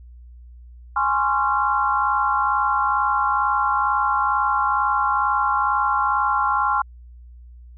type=chord; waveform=sine; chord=Db major seventh; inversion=second; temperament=equal with one note detuned; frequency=830.6 / 1046.5 / 1108.7 / 1375.3 Hz; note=Ab5 / C6 / Db6 / F6; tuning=0 / 0 / 0 / -27 cents; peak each=-23 / -22 / -25 / -22 dBFS; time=0.96-6.82 s; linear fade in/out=5 ms; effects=added 60 Hz sine -40 dBFS peak until 7.77 s